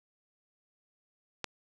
click, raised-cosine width 0.2 ms, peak -16 dBFS, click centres 1.443 s, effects none

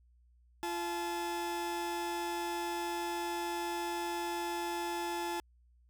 40% pulse tone pair together, 344.9 / 863.1 Hz, F4 / A5, -22 / -34 cents, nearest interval octave + major third, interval 1588 cents, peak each -37 / -36 dBFS, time 0.63-5.4 s, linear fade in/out 0 ms, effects added 60 Hz sine -62 dBFS peak until 5.89 s

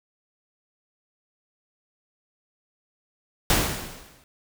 pink noise with exponential decay, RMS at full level -18 dBFS, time 3.5-4.24 s, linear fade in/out 1 ms, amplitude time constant 160 ms, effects none

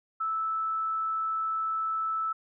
sine tone, 1313 Hz, E6, 7 cents flat, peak -27 dBFS, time 0.2-2.33 s, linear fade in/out 10 ms, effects none

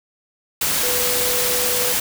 sine tone in noise, 493.9 Hz, B4, in tune, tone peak -25 dBFS, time 0.83-1.93 s, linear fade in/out 5 ms, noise white, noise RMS -20 dBFS, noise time 0.61-2 s, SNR -8 dB, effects none

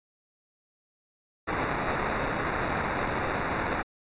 violet noise with sample-and-hold, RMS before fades -29 dBFS, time 1.47-3.83 s, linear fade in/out 20 ms, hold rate 3150 Hz, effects resampled to 8000 Hz

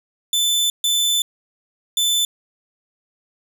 sawtooth tone bursts at uneven times, 3520 Hz, A7, in tune, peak -13 dBFS, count 3, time 0.33-0.7 / 0.84-1.22 / 1.97-2.25 s, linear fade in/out 2 ms, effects none

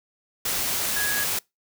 sine tone in noise, 1666 Hz, G#6, 5 cents sharp, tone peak -26 dBFS, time 0.96-1.24 s, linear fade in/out 5 ms, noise white, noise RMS -26 dBFS, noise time 0.45-1.39 s, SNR -3 dB, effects noise-tail reverb RT60 0.2 s tail -25 dB re dry

